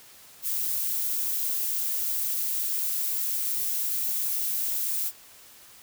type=noise; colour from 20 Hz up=violet; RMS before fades=-28 dBFS; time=0.42-5.12 s; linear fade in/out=50 ms; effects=white hiss -51 dBFS RMS until 5.82 s